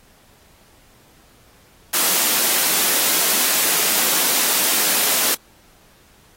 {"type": "high-pass noise", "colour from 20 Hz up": "white", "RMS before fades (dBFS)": -18, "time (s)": [1.93, 5.35], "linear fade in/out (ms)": 10, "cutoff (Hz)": 190, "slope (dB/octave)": 24, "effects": ["pink hiss -53 dBFS RMS until 6.36 s", "AAC 48 kbps"]}